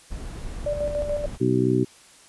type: noise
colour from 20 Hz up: brown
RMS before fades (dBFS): -33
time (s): 0.1-1.38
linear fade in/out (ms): 20
type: tone with tremolo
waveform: sine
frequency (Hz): 587.3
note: D5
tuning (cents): 0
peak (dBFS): -22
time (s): 0.66-1.26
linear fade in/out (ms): 5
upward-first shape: square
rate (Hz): 6.9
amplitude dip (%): 50
type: harmonic tone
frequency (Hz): 63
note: B1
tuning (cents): +35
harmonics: 2 / 3 / 4 / 5 / 6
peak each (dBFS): -24 / -28 / -25 / -24 / -23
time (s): 1.4-1.85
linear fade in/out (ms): 20
effects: white hiss -51 dBFS RMS until 2.28 s + resampled to 24000 Hz